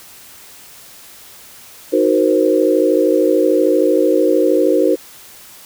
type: chord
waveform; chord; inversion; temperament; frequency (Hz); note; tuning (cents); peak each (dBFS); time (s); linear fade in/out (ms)
sine; C half-diminished seventh; first; equal with one note detuned; 311.1 / 370 / 470.2 / 523.3; Eb4 / Gb4 / Bb4 / C5; 0 / 0 / +15 / 0; -16; 1.92-4.96; 20
effects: white hiss -40 dBFS RMS until 5.65 s

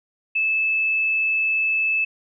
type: tone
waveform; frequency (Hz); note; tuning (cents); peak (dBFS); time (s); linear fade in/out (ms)
sine; 2617; E7; -13; -18; 0.35-2.05; 10
effects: none

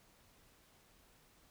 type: silence
effects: pink hiss -67 dBFS RMS until 1.5 s

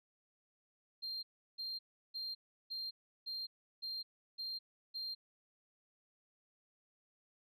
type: tone bursts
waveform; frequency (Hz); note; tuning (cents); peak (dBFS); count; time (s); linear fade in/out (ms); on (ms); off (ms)
sine; 4186; C8; 0; -38; 8; 1.02-5.15; 20; 210; 350
effects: tanh soft clip ceiling -37 dBFS

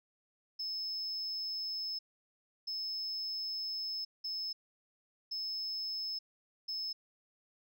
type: tone bursts at uneven times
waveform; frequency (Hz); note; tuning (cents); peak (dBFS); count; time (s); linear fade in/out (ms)
sine; 5220; E8; -18; -34; 5; 0.59-1.99 / 2.67-4.05 / 4.24-4.53 / 5.31-6.19 / 6.68-6.93; 10
effects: tanh soft clip ceiling -33 dBFS

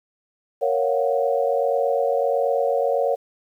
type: chord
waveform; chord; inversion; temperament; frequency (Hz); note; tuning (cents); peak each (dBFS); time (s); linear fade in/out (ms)
sine; Gb major seventh; first; equal; 466.2 / 554.4 / 698.5 / 740; Bb4 / Db5 / F5 / Gb5; 0 / 0 / 0 / 0; -23 / -21 / -27 / -27; 0.61-3.16; 20
effects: 9-bit

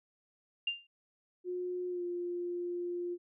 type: tone with exponential decay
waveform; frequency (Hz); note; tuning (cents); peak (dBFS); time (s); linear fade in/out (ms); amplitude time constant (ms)
sine; 2794; F7; 0; -27; 0.67-0.87; 5; 42
type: tone with pitch glide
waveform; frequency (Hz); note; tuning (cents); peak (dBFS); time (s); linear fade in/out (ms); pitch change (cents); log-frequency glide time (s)
sine; 360 to 351.2; F#4 to F4; -47 to +10; -34; 1.44-3.18; 50; -43; 1.89-2.03
effects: none

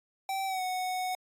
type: tone with pitch glide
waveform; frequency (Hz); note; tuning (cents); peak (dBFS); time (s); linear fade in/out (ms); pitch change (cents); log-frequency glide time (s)
square; 774 to 738.6; G5 to F#5; -22 to -3; -31; 0.29-1.15; 2; -81; 0.46-0.62
effects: AAC 64 kbps

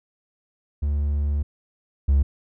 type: tone pair in turn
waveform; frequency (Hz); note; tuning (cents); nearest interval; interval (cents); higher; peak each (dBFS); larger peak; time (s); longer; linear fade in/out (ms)
triangle; 72.7 / 69.25; D2 / C#2; -17 / -1; minor second; 84; first; -18 / -12; second; 0.82-1.43 / 2.08-2.23; first; 10
effects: tanh soft clip ceiling -8 dBFS

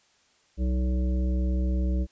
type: harmonic tone with a mistuned harmonic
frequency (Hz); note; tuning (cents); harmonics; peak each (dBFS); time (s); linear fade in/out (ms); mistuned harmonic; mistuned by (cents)
63.1; B1; +38; 1 / 3 / 5 / 7 / 9; -23 / -32 / -36 / -44 / -42; 0.57-2.07; 50; 7; -34
effects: white hiss -64 dBFS RMS until 2.11 s + resampled to 16000 Hz

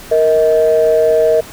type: tone pair together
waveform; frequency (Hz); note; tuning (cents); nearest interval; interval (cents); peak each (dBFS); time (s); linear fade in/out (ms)
sine; 466.2 / 633.7; A#4 / D#5; 0 / +32; perfect fourth; 532; -10; 0.11-1.41; 10
effects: tanh soft clip ceiling -2 dBFS + pink hiss -34 dBFS RMS until 1.52 s

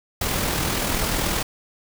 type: noise with amplitude modulation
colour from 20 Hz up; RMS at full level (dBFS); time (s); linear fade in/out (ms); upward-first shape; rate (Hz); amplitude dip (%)
pink; -22; 0.21-1.43; 5; sine; 41; 35
effects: none

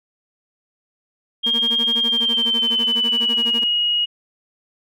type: tone with pitch glide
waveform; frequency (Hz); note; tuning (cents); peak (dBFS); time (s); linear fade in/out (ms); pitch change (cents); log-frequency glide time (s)
sine; 3224 to 2889; G7 to F#7; +48 to -42; -16; 1.43-4.06; 20; -190; 1.98-3.5
type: tone with tremolo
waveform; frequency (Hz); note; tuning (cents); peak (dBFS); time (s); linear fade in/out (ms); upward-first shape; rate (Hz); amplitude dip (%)
35% pulse; 233.1; A#3; 0; -23; 1.46-3.64; 5; sine; 12; 100
effects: none

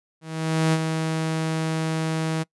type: tone with ADSR envelope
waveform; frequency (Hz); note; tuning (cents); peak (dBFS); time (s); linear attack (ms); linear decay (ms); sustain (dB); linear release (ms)
sawtooth; 160; D#3; +49; -13; 0.21-2.44; 520; 45; -6; 21
effects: noise-tail reverb RT60 0.1 s tail -24 dB re dry + resampled to 24000 Hz

